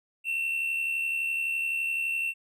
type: tone with amplitude modulation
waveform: triangle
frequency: 2700 Hz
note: E7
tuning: 41 cents sharp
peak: -23 dBFS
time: 0.24-2.34 s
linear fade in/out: 50 ms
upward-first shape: sine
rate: 71.8 Hz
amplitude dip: 45%
effects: none